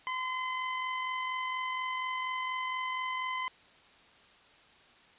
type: tone with amplitude modulation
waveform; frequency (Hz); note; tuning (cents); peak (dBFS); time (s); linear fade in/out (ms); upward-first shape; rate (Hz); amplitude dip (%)
25% pulse; 1025; C6; -36; -27; 0.07-3.48; 0; sine; 44.2; 30
effects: white hiss -59 dBFS RMS until 5.18 s + resampled to 8000 Hz